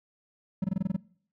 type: tone bursts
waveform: triangle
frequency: 188.3 Hz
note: F#3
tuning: 31 cents sharp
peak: -22 dBFS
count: 8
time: 0.62-0.965 s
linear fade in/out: 5 ms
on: 23 ms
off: 23 ms
effects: noise-tail reverb RT60 0.6 s tail -23 dB re dry